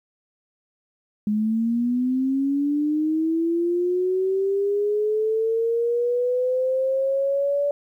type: linear sweep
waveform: sine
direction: up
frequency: 207.7 to 577 Hz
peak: -19 dBFS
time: 1.27-7.71 s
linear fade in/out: 2 ms
effects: 10-bit